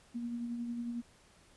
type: tone with tremolo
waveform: sine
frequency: 237.1 Hz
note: A#3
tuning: 30 cents sharp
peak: -34 dBFS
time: 0.14-1.02 s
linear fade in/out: 20 ms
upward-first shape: sine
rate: 11 Hz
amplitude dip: 35%
effects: pink hiss -63 dBFS RMS until 1.56 s + resampled to 24000 Hz